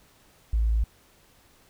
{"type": "tone with tanh clipping", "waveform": "triangle", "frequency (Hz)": 55.4, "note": "A1", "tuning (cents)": 13, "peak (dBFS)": -20, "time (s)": [0.53, 0.84], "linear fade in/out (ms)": 5, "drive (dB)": 4, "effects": ["pink hiss -59 dBFS RMS until 1.69 s"]}